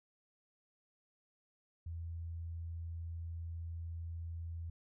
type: tone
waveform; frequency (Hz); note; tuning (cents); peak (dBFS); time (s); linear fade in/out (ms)
sine; 83.5; E2; +23; -40; 1.86-4.7; 5
effects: none